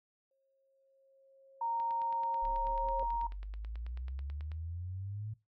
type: tone with exponential growth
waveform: sine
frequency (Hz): 540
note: C#5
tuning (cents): -45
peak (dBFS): -34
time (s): 0.31-3.03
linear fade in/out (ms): 2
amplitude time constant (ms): 590
type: tone with pitch glide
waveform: sine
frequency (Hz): 927 to 934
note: A#5 to A#5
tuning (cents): -10 to +3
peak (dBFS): -32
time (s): 1.61-3.27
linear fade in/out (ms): 5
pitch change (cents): +13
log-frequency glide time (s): 2.4-2.98
type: click train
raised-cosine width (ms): 0.3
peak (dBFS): -37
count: 26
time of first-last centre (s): 1.8-4.517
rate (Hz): 9.2
type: exponential sweep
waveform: sine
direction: up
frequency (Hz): 32 to 110.3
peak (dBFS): -38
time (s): 2.42-5.34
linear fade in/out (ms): 10
effects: noise-tail reverb RT60 0.2 s tail -17 dB re dry